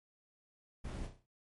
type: noise with echo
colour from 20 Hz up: brown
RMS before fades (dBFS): -42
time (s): 0.84-1.07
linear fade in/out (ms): 10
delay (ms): 32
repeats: 6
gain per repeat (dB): -6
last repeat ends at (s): 1.262
effects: noise-tail reverb RT60 0.1 s tail -22 dB re dry + MP3 48 kbps